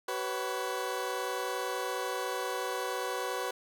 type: chord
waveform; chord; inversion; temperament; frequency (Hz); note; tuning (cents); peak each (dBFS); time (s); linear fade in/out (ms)
20% pulse; F# suspended fourth; none; equal with one note detuned; 379.7 / 493.9 / 554.4; F#4 / B4 / C#5; +45 / 0 / 0; -32 / -30 / -35; 0.08-3.51; 5
effects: none